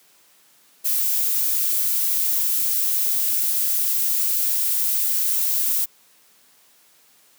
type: noise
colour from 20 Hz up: violet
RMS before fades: -21 dBFS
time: 0.84-5.86 s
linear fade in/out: 20 ms
effects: white hiss -56 dBFS RMS until 7.38 s + high-pass 150 Hz 12 dB/octave